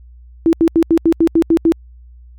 sine tone bursts, 329.6 Hz, E4, in tune, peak -7 dBFS, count 9, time 0.46-1.721 s, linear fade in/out 0 ms, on 69 ms, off 80 ms, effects added 60 Hz sine -37 dBFS peak until 2.38 s + MP3 96 kbps

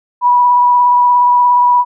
sine tone with vibrato, 978 Hz, B5, 17 cents flat, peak -6 dBFS, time 0.21-1.85 s, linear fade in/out 50 ms, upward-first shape sine, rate 17 Hz, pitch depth 15 cents each way, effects none

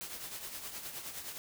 white noise with tremolo, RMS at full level -41 dBFS, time 0.01-1.38 s, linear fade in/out 0 ms, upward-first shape triangle, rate 9.6 Hz, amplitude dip 60%, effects none

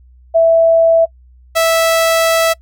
sine / sawtooth tone pair in turn, 659.3 / 656.5 Hz, E5 / E5, 0 / -7 cents, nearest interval unison, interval 7 cents, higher first, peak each -6 dBFS, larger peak neither, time 0.34-1.06 / 1.55-2.54 s, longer second, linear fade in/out 20 ms, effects noise-tail reverb RT60 0.1 s tail -26 dB re dry + added 62 Hz sine -41 dBFS peak until 2.61 s

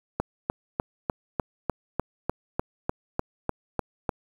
click train, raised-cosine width 1 ms, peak -10 dBFS, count 14, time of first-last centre 0.2-4.092 s, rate 3.34 Hz, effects 7-bit

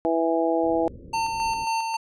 harmonic tone, 164.81 Hz, E3, in tune, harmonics 2 / 3 / 4 / 5, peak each -24 / -25 / -25 / -28 dBFS, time 0.05-0.88 s, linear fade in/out 0 ms
pink low-pass noise, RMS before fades -43 dBFS, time 0.62-1.66 s, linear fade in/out 20 ms, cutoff 550 Hz, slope 96 dB/octave
square tone with tremolo, 900 Hz, A5, 39 cents sharp, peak -23 dBFS, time 1.13-1.97 s, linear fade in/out 10 ms, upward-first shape square, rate 3.7 Hz, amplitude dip 35%
effects resampled to 22050 Hz

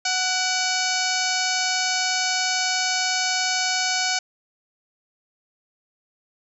harmonic tone with a mistuned harmonic, 741 Hz, F#5, 2 cents sharp, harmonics 1 / 2 / 3 / 4 / 5 / 6 / 7 / 8 / 9 / 10, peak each -28 / -28 / -29 / -32 / -35 / -28 / -29 / -31 / -31 / -37 dBFS, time 0.05-4.19 s, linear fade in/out 5 ms, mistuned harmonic 3, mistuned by +59 cents, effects none

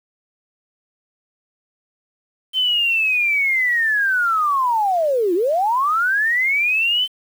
sine linear two-way sweep, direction down then up, 3097 to 329.6 to 3097 Hz, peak -15 dBFS, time 2.53-7.08 s, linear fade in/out 50 ms, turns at 5.34 s, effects 7-bit

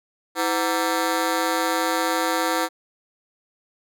15% pulse ring-modulated tone, 417.5 Hz, G#4, 9 cents sharp, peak -11 dBFS, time 0.35-2.69 s, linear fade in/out 50 ms, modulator 91.5 Hz, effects none

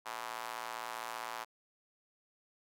square tone with high-pass filter, 57.7 Hz, A#1, 17 cents flat, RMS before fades -42 dBFS, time 0.05-1.45 s, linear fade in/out 20 ms, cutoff 940 Hz, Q 2.1, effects AAC 64 kbps

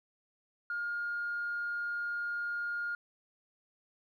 sine tone, 1418 Hz, F6, 26 cents sharp, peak -32 dBFS, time 0.7-2.95 s, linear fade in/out 2 ms, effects tanh soft clip ceiling -28 dBFS + 12-bit

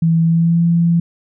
sine tone with pitch glide, 164.5 to 169.32 Hz, E3 to E3, -3 to +47 cents, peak -10 dBFS, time 0.02-1 s, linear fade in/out 5 ms, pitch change +50 cents, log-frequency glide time 0.23-0.62 s, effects none

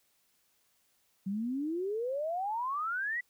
sine exponential sweep, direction up, 187.1 to 2000 Hz, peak -31 dBFS, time 1.26-3.21 s, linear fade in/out 10 ms, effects white hiss -72 dBFS RMS until 3.29 s

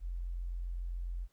sine tone, 43.65 Hz, F1, in tune, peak -35 dBFS, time 0-1.28 s, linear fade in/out 50 ms, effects pink hiss -75 dBFS RMS until 1.32 s

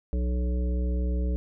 harmonic tone with a mistuned harmonic, 61.74 Hz, B1, in tune, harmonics 1 / 3 / 5 / 7 / 9, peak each -24 / -35 / -39 / -40 / -43 dBFS, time 0.13-1.36 s, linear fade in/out 0 ms, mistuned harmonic 5, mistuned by -25 cents, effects none

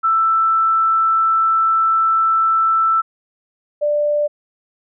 sine tone pair in turn, 1326 / 590.7 Hz, E6 / D5, +10 / +10 cents, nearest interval octave + major second, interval 1400 cents, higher first, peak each -12 / -14 dBFS, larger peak first, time 0.03-3.02 / 3.81-4.28 s, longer first, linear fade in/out 20 ms, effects none

